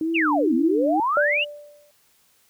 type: tone with vibrato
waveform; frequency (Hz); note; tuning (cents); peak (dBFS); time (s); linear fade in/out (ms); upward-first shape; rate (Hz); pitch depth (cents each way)
sine; 311.1; D#4; 0; -21; 0.01-1; 2; sine; 2.1; 110
type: exponential two-way sweep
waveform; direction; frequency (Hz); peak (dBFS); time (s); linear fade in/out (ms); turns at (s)
sine; down then up; 3000 to 233.7 to 3000; -19; 0.14-1.45; 20; 0.54
type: tone with exponential decay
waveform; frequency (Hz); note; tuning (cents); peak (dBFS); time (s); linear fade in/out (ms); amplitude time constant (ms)
sine; 587.3; D5; 0; -16; 1.17-1.91; 1; 160
effects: white hiss -61 dBFS RMS until 2.49 s